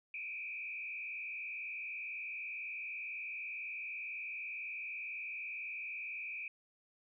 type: tone with frequency modulation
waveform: sine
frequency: 2442 Hz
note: D#7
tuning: 33 cents flat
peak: -40 dBFS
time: 0.14-6.48 s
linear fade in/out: 2 ms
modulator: 60 Hz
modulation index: 2.2
effects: none